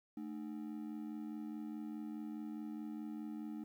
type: ring-modulated tone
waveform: triangle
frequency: 261.6 Hz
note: C4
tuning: in tune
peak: -37 dBFS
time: 0.17-3.64 s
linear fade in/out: 2 ms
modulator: 42.4 Hz
effects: 12-bit